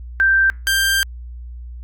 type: tone pair in turn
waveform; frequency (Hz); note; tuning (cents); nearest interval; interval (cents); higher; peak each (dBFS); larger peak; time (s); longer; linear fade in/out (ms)
sine / sawtooth; 1568 / 1580.7; G6 / G6; 0 / +14; unison; 14; second; -11; neither; 0.2-0.5 / 0.67-1.03; second; 0
effects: added 60 Hz sine -30 dBFS peak until 1.83 s + Opus 48 kbps